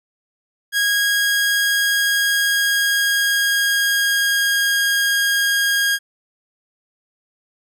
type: tone with pitch glide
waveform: sawtooth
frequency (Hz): 1641 to 1628.7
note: G#6 to G#6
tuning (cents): -21 to -34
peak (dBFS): -12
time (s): 0.72-5.99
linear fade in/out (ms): 50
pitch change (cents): -13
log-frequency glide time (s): 1.04-4.67
effects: none